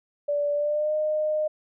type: tone with pitch glide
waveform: sine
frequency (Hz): 581 to 613.1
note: D5 to D#5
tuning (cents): -19 to -26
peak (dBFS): -22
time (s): 0.28-1.48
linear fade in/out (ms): 10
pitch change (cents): +93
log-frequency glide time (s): 0.53-0.94
effects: none